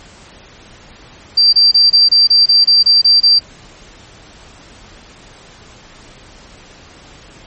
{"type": "tone bursts", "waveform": "sine", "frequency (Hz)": 4699, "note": "D8", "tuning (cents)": 0, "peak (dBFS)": -5, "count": 11, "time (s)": [1.37, 3.39], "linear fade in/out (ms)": 10, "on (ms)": 160, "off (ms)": 26, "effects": ["pink hiss -40 dBFS RMS until 7.46 s", "MP3 32 kbps"]}